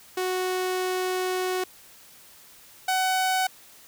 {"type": "tone pair in turn", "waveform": "sawtooth", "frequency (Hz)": [369, 750], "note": ["F#4", "F#5"], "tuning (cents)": [-5, 23], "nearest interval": "octave", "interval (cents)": 1228, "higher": "second", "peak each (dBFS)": [-21, -18], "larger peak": "second", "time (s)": [[0.17, 1.64], [2.88, 3.47]], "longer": "first", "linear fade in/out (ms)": 5, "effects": ["white hiss -51 dBFS RMS until 3.87 s"]}